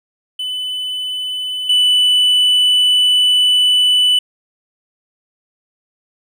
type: tone pair in turn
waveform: triangle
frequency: 3005 / 2984 Hz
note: F#7 / F#7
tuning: +26 / +14 cents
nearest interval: unison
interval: 12 cents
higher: first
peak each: -18 / -8 dBFS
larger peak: second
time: 0.39-1.69 / 1.69-4.19 s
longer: second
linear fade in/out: 5 ms
effects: none